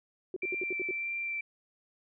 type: tone bursts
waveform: sine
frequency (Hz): 370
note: F#4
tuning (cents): 0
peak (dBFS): -32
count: 7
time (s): 0.34-0.91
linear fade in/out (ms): 2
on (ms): 24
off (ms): 67
type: tone with vibrato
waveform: sine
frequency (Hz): 2348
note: D7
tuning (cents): -1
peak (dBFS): -32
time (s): 0.42-1.41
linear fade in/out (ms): 5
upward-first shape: sine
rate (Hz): 1.7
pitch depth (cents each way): 12
effects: none